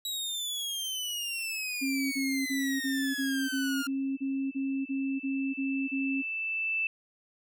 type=exponential sweep; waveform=sawtooth; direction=down; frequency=3883 to 1396.9 Hz; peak=-29 dBFS; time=0.05-3.87 s; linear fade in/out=2 ms
type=tone bursts; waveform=sine; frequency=270.6 Hz; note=C#4; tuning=42 cents flat; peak=-28 dBFS; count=13; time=1.81-6.224 s; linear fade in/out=20 ms; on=310 ms; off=32 ms
type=tone with exponential growth; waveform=sine; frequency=2644 Hz; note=E7; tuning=5 cents sharp; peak=-26 dBFS; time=2.59-6.87 s; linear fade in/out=2 ms; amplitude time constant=930 ms
effects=none